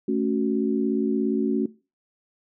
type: chord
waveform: sine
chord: F# minor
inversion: first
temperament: equal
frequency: 220 / 277.2 / 370 Hz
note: A3 / C#4 / F#4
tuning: 0 / 0 / 0 cents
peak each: -25 dBFS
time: 0.08-1.66 s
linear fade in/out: 5 ms
effects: noise-tail reverb RT60 0.3 s tail -19 dB re dry